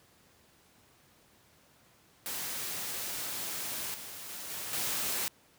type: noise with level steps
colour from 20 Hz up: white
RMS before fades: -37 / -44 / -42 / -39 / -33 dBFS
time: 2.26-5.28 s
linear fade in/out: 0 ms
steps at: 3.94 / 4.29 / 4.5 / 4.73 s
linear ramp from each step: 2 ms
effects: pink hiss -63 dBFS RMS until 5.58 s + high-pass 80 Hz 12 dB/octave